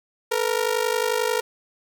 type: ring-modulated tone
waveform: sawtooth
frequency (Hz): 466.2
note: A#4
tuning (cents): 0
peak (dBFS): -14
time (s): 0.31-1.41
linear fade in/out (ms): 10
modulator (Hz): 25.6
effects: none